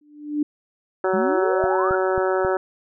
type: tone with exponential growth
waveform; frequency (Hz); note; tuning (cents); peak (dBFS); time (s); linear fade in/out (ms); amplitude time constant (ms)
sine; 296.4; D4; +16; -16; 0.01-0.43; 5; 90
type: harmonic tone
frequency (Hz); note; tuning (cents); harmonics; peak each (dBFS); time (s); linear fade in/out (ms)
187.7; F#3; +25; 2 / 3 / 4 / 5 / 6 / 7 / 8 / 9; -21 / -24 / -28 / -30 / -39 / -29 / -32 / -36; 1.04-2.57; 2
type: exponential sweep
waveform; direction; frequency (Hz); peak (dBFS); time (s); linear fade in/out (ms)
sine; up; 186 to 1498; -23; 1.13-1.96; 10
type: click train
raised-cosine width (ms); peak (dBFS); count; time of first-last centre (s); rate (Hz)
5; -20; 4; 1.64-2.449; 3.71
effects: none